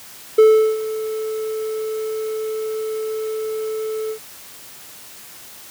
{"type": "tone with ADSR envelope", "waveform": "triangle", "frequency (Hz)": 436.6, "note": "A4", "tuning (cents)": -13, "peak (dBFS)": -4, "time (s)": [0.38, 4.19], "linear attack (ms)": 8, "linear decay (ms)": 380, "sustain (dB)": -16, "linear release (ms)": 85, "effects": ["white hiss -40 dBFS RMS until 5.7 s", "high-pass 60 Hz 12 dB/octave"]}